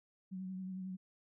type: tone with vibrato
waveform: sine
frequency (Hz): 187.2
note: F#3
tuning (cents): +20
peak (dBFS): -40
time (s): 0.31-0.97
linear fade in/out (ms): 20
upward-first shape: triangle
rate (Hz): 11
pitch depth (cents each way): 35
effects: none